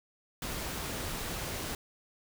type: noise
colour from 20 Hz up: pink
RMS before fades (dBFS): -37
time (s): 0.42-1.75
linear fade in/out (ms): 2
effects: none